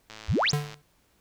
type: click train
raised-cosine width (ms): 0.2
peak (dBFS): -25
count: 71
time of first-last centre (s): 0.1-0.742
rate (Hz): 109
type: exponential sweep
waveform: sine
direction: up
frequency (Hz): 55 to 7880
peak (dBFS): -21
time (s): 0.28-0.52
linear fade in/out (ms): 20
type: tone with exponential decay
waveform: square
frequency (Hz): 146.83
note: D3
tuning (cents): 0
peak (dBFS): -21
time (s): 0.53-0.82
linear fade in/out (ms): 2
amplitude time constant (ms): 63
effects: pink hiss -66 dBFS RMS until 1.2 s